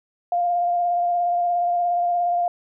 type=tone with vibrato; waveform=sine; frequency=701 Hz; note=F5; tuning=6 cents sharp; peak=-18 dBFS; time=0.32-2.48 s; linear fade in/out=2 ms; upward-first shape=square; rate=17 Hz; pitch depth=16 cents each way; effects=none